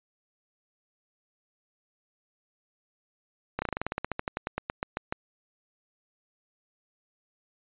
slowing click train, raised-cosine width 0.5 ms, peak -14 dBFS, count 21, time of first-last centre 3.59-5.125 s, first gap 30 ms, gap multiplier 1.09, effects resampled to 8000 Hz

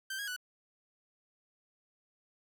sawtooth tone with pitch steps, 1557 / 1642 / 1483 Hz, G6 / G#6 / F#6, -12 / -20 / +4 cents, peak -33 dBFS, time 0.1-0.364 s, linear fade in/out 5 ms, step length 88 ms, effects none

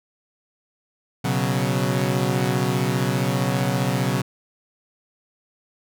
sawtooth chord, B suspended second, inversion none, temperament equal, 123.47 / 138.59 / 185 Hz, B2 / C#3 / F#3, 0 / 0 / 0 cents, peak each -20 / -20 / -21 dBFS, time 1.24-4.22 s, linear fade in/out 10 ms, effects none

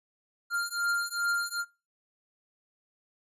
square beating tone pair, 1396.9 / 1399.4 Hz, F6 / F6, 0 / +3 cents, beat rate 2.5 Hz, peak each -32 / -32 dBFS, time 0.5-1.65 s, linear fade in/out 50 ms, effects noise-tail reverb RT60 0.3 s tail -21 dB re dry + resampled to 32000 Hz

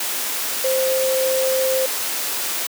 sine tone in noise, 523.3 Hz, C5, in tune, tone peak -17 dBFS, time 0.64-1.86 s, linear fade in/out 5 ms, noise white, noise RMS -24 dBFS, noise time 0-2.67 s, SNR +4 dB, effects high-pass 300 Hz 12 dB/octave

